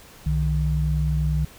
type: tone pair together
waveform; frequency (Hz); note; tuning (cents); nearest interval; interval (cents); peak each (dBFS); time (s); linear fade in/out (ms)
sine; 64.3 / 152.93; C2 / D#3; -30 / -30; octave + minor third; 1500; -22; 0.26-1.45; 5
effects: pink hiss -47 dBFS RMS until 1.58 s